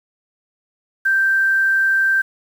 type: tone with quantisation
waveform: sine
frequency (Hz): 1568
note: G6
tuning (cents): 0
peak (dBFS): -13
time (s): 1.05-2.22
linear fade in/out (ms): 10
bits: 7
effects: none